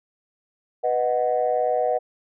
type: chord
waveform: sine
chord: B major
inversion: none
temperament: equal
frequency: 493.9 / 622.3 / 740 Hz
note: B4 / D#5 / F#5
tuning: 0 / 0 / 0 cents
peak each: -23 dBFS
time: 0.83-1.99 s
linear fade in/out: 20 ms
effects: tanh soft clip ceiling -11 dBFS